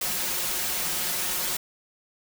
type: noise with comb filter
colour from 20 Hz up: white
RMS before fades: -28 dBFS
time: 0.01-1.57 s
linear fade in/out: 5 ms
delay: 5.5 ms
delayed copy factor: +0.65
effects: none